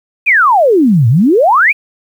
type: exponential two-way sweep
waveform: sine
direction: down then up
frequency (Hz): 2563 to 108.3 to 2563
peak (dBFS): -5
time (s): 0.26-1.73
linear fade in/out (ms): 20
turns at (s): 1.08
effects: 7-bit